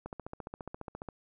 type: click train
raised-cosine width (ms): 1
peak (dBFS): -26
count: 16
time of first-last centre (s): 0.06-1.087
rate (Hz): 14.6
effects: none